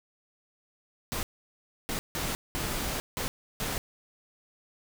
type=noise bursts at uneven times; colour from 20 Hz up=pink; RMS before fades=-32 dBFS; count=6; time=1.12-1.23 / 1.89-1.99 / 2.15-2.35 / 2.55-3 / 3.17-3.28 / 3.6-3.78 s; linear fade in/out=0 ms; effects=none